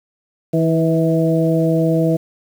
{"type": "harmonic tone with a mistuned harmonic", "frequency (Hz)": 162.2, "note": "E3", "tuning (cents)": -28, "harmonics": [1, 2, 3, 4], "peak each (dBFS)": [-16, -18, -20, -21], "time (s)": [0.53, 2.17], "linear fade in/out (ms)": 10, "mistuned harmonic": 3, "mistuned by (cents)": 21, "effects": ["7-bit"]}